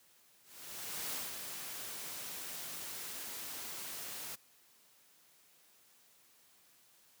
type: noise with ADSR envelope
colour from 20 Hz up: white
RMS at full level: -39 dBFS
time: 0.43-4.36 s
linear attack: 700 ms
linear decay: 180 ms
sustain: -5 dB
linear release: 15 ms
effects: white hiss -66 dBFS RMS until 7.2 s + high-pass 100 Hz 12 dB/octave